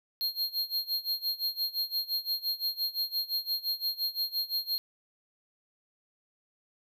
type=tone with tremolo; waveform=square; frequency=4230 Hz; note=C8; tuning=18 cents sharp; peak=-27 dBFS; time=0.21-4.78 s; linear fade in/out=0 ms; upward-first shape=sine; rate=5.8 Hz; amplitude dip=90%; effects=none